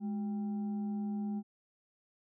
sine tone with frequency modulation, 208.1 Hz, G#3, 4 cents sharp, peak -33 dBFS, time 0-1.43 s, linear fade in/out 50 ms, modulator 583 Hz, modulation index 0.25, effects none

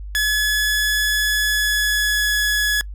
sawtooth tone with pitch glide, 1703 to 1692.2 Hz, G#6 to G#6, +43 to +32 cents, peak -13 dBFS, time 0.15-2.81 s, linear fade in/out 0 ms, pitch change -11 cents, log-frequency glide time 1.21-2.29 s, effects noise-tail reverb RT60 0.1 s tail -25 dB re dry + added 50 Hz sine -29 dBFS peak until 2.94 s

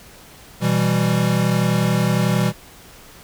square chord, E minor, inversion second, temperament equal, 123.47 / 164.81 / 196 Hz, B2 / E3 / G3, 0 / 0 / 0 cents, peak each -21 dBFS, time 0.6-2.53 s, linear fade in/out 50 ms, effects pink hiss -44 dBFS RMS until 3.23 s

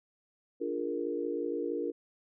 sine chord, Bb dominant seventh, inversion first, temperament equal, 293.7 / 349.2 / 415.3 / 466.2 Hz, D4 / F4 / Ab4 / Bb4, 0 / 0 / 0 / 0 cents, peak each -37 / -36 / -39 / -35 dBFS, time 0.6-1.92 s, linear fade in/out 20 ms, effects none

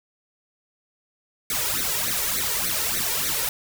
white noise with flanger, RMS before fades -25 dBFS, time 1.5-3.49 s, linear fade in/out 2 ms, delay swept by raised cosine 0.48 to 2.18 ms, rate 3.4 Hz, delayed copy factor +1, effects none

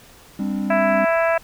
triangle chord, G suspended fourth, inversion none, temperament equal with one note detuned, 200 / 261.6 / 293.7 Hz, G3 / C4 / D4, +35 / 0 / 0 cents, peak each -21 / -25 / -27 dBFS, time 0.39-1.05 s, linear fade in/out 5 ms
harmonic tone, 331.1 Hz, E4, 8 cents sharp, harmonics 2 / 3 / 4 / 5 / 6 / 7 / 8, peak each -17 / -26 / -26 / -25 / -32 / -31 / -32 dBFS, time 0.7-1.38 s, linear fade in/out 5 ms
effects pink hiss -47 dBFS RMS until 1.43 s

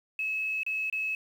sine tone with dropouts, 2584 Hz, E7, 35 cents flat, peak -28 dBFS, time 0.19-1.15 s, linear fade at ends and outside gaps 2 ms, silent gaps 0.633-0.664 / 0.899-0.926 s, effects 9-bit

